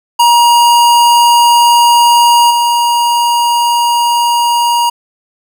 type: tone with level steps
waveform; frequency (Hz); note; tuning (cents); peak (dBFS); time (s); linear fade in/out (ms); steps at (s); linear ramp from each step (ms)
square; 949; A#5; +31; -5 / -9; 0.19-4.9; 10; 2.5; 10
effects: none